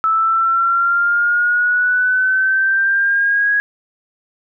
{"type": "exponential sweep", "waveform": "sine", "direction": "up", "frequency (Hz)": [1308, 1661.2], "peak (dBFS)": -12, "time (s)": [0.04, 3.6], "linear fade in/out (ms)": 0, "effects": []}